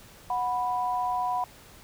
sine tone pair together, 734.7 / 987.8 Hz, F#5 / B5, -12 / 0 cents, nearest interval perfect fourth, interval 512 cents, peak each -28 dBFS, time 0.3-1.44 s, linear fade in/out 2 ms, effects pink hiss -51 dBFS RMS until 1.83 s

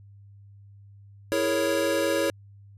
square chord, A# half-diminished seventh, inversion second, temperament equal, 329.6 / 415.3 / 466.2 / 554.4 Hz, E4 / G#4 / A#4 / C#5, 0 / 0 / 0 / 0 cents, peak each -29 / -32 / -32 / -26 dBFS, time 1.32-2.3 s, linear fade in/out 0 ms, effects added 100 Hz sine -47 dBFS peak until 2.77 s + resampled to 32000 Hz

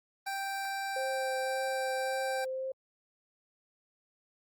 25% pulse tone, 784 Hz, G5, in tune, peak -30 dBFS, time 0.26-2.45 s, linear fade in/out 10 ms
sine tone with vibrato, 526 Hz, C5, 9 cents sharp, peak -33 dBFS, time 0.96-2.72 s, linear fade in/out 5 ms, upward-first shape triangle, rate 1.8 Hz, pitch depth 18 cents each way
effects Opus 24 kbps

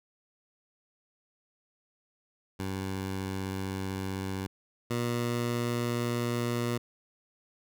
15% pulse tone pair in turn, 95.7 / 119.6 Hz, G2 / A#2, -41 / +45 cents, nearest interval major third, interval 386 cents, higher second, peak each -26 / -22 dBFS, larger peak second, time 2.59-4.47 / 4.9-6.78 s, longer neither, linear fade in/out 10 ms, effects none

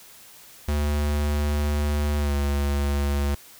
square tone with pitch glide, 73.7 to 71.19 Hz, D2 to C#2, +7 to +47 cents, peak -22 dBFS, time 0.68-3.35 s, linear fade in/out 5 ms, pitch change -60 cents, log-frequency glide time 2.18-2.34 s, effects white hiss -48 dBFS RMS until 3.59 s

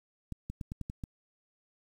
clicks, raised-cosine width 5 ms, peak -25 dBFS, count 7, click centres 0.323 / 0.5 / 0.612 / 0.719 / 0.813 / 0.899 / 1.038 s, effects 9-bit

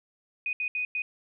sine tone bursts at uneven times, 2489 Hz, D#7, in tune, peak -27 dBFS, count 4, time 0.46-0.53 / 0.6-0.68 / 0.75-0.85 / 0.95-1.02 s, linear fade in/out 2 ms, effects none

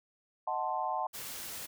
sine chord, D# diminished seventh, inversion none, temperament equal with one note detuned, 624.8 / 740 / 880 / 1046.5 Hz, D#5 / F#5 / A5 / C6, +7 / 0 / 0 / 0 cents, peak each -40 / -35 / -35 / -37 dBFS, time 0.47-1.07 s, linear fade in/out 5 ms
white noise, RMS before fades -42 dBFS, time 1.13-1.67 s, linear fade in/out 20 ms
effects none

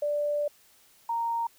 sine tone pair in turn, 587.3 / 927.7 Hz, D5 / A#5, 0 / -9 cents, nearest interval minor sixth, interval 791 cents, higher second, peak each -25 / -26 dBFS, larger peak first, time 0.02-0.48 / 1.09-1.47 s, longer first, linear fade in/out 5 ms, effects white hiss -60 dBFS RMS until 1.58 s

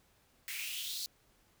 white noise with high-pass filter sweep, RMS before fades -40 dBFS, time 0.48-1.06 s, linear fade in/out 0 ms, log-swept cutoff 2000 to 4500 Hz, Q 4.8, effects pink hiss -69 dBFS RMS until 1.6 s

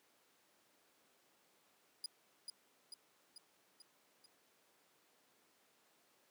30% pulse tone with echo, 4920 Hz, D#8, 20 cents flat, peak -37 dBFS, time 2.04-2.06 s, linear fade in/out 2 ms, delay 440 ms, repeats 5, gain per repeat -4 dB, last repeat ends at 4.26 s, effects pink hiss -72 dBFS RMS until 6.3 s + high-pass 300 Hz 12 dB/octave

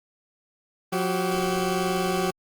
20% pulse tone pair together, 180 / 381.1 Hz, F#3 / G4, -47 / -49 cents, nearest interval octave + minor second, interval 1298 cents, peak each -21 dBFS, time 0.92-2.31 s, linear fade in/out 10 ms, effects Opus 32 kbps

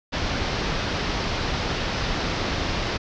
pink low-pass noise, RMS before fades -26 dBFS, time 0.12-2.98 s, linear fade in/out 20 ms, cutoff 5600 Hz, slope 48 dB/octave, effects none

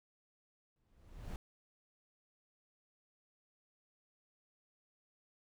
brown noise with exponential growth, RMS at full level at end -40 dBFS, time 0.76-1.36 s, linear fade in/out 1 ms, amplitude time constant 130 ms, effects none

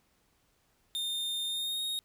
45% pulse tone with pitch glide, 3637 to 3731 Hz, A#7 to A#7, -43 to +1 cents, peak -31 dBFS, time 0.95-1.99 s, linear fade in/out 0 ms, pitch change +44 cents, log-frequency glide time 1.46-1.82 s, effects pink hiss -71 dBFS RMS until 2.04 s

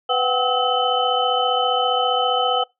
sine tone cluster, 498.9 / 736 / 771 / 1289 / 3037 Hz, B4 / F#5 / G5 / E6 / F#7, +17 / -9 / -29 / -39 / +44 cents, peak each -23 dBFS, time 0.09-2.64 s, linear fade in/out 10 ms, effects noise-tail reverb RT60 0.2 s tail -24 dB re dry

